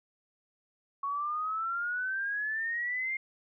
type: exponential sweep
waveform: sine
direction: up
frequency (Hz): 1107 to 2131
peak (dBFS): -30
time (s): 1.03-3.17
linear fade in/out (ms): 5
effects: none